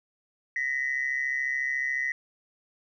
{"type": "tone pair together", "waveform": "sine", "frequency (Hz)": [1867, 2001], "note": ["A#6", "B6"], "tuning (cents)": [2, 22], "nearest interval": "minor second", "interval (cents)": 120, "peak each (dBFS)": -28, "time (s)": [0.56, 2.12], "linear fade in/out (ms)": 2, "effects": ["tanh soft clip ceiling -20 dBFS"]}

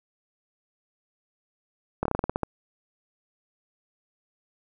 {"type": "slowing click train", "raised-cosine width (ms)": 1, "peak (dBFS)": -11, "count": 10, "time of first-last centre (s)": [2.03, 2.433], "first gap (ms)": 24, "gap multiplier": 1.15, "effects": []}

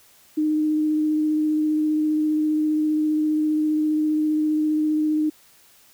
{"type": "tone with vibrato", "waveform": "sine", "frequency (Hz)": 306.9, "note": "D#4", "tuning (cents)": -24, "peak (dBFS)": -18, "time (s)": [0.37, 5.3], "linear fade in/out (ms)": 10, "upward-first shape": "sine", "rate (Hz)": 15, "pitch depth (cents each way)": 11, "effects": ["white hiss -54 dBFS RMS until 5.93 s"]}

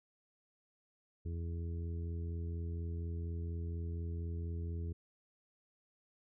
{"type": "harmonic tone", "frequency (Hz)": 84.2, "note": "E2", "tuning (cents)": 37, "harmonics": [1, 2, 3, 4, 5], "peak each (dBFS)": [-37, -48, -54, -53, -53], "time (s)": [1.25, 4.93], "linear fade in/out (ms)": 10, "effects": []}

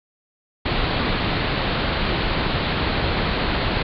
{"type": "low-pass noise", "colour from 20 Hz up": "pink", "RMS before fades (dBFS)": -22, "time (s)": [0.65, 3.83], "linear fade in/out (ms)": 10, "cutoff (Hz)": 4500, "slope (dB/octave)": 96, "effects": []}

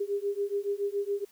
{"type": "beating tone pair", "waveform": "sine", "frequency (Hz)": [400, 407.1], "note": ["G4", "G#4"], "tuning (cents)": [35, -35], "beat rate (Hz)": 7.1, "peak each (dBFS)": -31, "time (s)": [0, 1.25], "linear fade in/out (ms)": 10, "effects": ["white hiss -61 dBFS RMS until 1.31 s"]}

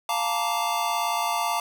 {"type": "chord", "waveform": "square", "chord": "Bb major seventh", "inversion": "second", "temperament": "just", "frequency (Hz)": [699.2, 874.1, 932.3, 1165.4], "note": ["F5", "A5", "Bb5", "D6"], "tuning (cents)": [2, -12, 0, -14], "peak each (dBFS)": -30, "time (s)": [0.09, 1.6], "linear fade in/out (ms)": 2, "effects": []}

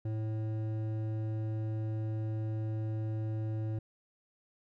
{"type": "tone with hard clipping", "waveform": "triangle", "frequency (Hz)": 109.4, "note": "A2", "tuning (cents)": -9, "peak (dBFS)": -34, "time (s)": [0.05, 3.79], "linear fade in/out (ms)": 5, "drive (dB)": 14, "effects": []}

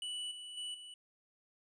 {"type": "tone with level steps", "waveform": "square", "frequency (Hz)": 2960, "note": "F#7", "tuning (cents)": 0, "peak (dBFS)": [-39, -46, -40, -49], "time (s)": [0.02, 0.94], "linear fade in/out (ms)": 2, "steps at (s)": [0.31, 0.57, 0.74], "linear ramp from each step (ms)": 5, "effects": ["resampled to 22050 Hz"]}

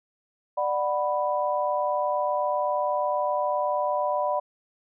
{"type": "chord", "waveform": "sine", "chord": "B minor", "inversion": "first", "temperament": "just", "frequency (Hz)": [592.7, 740.8, 987.8], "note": ["D5", "F#5", "B5"], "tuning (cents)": [16, 2, 0], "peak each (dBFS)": [-26, -29, -27], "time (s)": [0.57, 4.4], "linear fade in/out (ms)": 10, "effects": []}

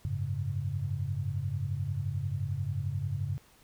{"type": "chord", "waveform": "sine", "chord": "F# suspended second", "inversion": "none", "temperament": "equal", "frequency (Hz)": [92.5, 103.83, 138.59], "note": ["F#2", "G#2", "C#3"], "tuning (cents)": [0, 0, 0], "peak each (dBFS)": [-35, -34, -34], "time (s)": [0.05, 3.38], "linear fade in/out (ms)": 0, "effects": ["pink hiss -61 dBFS RMS until 3.63 s"]}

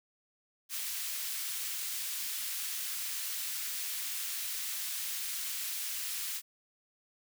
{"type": "high-pass noise", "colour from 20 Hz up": "white", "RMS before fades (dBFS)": -37, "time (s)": [0.69, 6.42], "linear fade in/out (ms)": 50, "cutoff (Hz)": 1900, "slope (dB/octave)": 12, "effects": []}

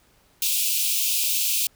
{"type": "high-pass noise", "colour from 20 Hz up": "white", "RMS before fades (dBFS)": -23, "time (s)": [0.42, 1.67], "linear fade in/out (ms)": 2, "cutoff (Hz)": 2400, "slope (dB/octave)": 96, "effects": ["pink hiss -60 dBFS RMS until 1.75 s"]}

